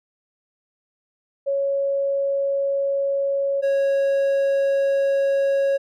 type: tone pair in turn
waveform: sine / triangle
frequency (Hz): 554.4 / 551.2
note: C#5 / C#5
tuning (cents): 0 / -10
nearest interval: unison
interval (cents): 10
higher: first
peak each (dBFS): -19 / -15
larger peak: second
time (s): 1.46-3.62 / 3.62-5.78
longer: neither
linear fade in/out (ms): 20
effects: none